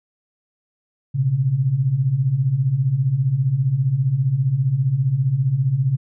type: beating tone pair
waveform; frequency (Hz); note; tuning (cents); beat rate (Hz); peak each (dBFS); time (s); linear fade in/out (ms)
sine; 121.1 / 136.1; B2 / C#3; -34 / -31; 15; -22 / -17; 1.14-5.97; 20
effects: none